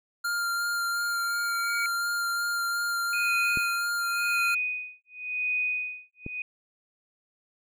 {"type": "tone with vibrato", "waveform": "square", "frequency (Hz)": 1396.9, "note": "F6", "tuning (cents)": 0, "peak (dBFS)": -27, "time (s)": [0.24, 4.55], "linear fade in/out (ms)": 10, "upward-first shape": "sine", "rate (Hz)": 2.8, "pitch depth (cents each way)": 12}
{"type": "tone with exponential growth", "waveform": "triangle", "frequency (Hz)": 2264, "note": "C#7", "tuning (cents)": 36, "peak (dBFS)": -26, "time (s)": [0.94, 1.86], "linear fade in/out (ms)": 1, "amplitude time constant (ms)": 200}
{"type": "tone with tremolo", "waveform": "sine", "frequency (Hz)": 2489, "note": "D#7", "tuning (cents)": 0, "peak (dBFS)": -24, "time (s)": [3.13, 6.42], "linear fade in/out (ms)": 2, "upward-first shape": "sine", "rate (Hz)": 0.92, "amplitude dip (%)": 100}
{"type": "clicks", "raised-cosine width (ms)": 3, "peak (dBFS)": -22, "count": 2, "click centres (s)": [3.573, 6.264]}
{"effects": []}